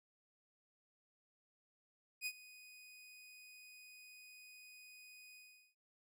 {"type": "tone with ADSR envelope", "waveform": "sawtooth", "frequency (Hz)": 2489, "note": "D#7", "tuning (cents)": 0, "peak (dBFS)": -34, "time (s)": [2.21, 5.75], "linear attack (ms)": 53, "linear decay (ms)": 57, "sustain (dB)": -19, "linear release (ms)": 400, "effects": []}